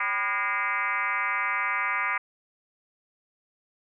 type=tone with frequency modulation; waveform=sine; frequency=1642 Hz; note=G#6; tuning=20 cents flat; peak=-24 dBFS; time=0-2.18 s; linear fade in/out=5 ms; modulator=216 Hz; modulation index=3.1; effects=none